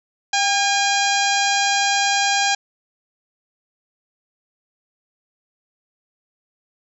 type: harmonic tone with a mistuned harmonic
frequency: 811 Hz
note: G#5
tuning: 41 cents flat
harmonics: 1 / 2 / 3 / 4 / 5 / 6 / 7 / 8 / 9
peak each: -20 / -23 / -25 / -26 / -27 / -28 / -28 / -29 / -30 dBFS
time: 0.33-2.55 s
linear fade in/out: 5 ms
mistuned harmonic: 1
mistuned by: -36 cents
effects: none